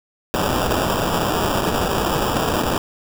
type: noise with sample-and-hold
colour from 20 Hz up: violet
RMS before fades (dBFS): -20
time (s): 0.34-2.78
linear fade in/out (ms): 0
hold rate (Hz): 2100
effects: none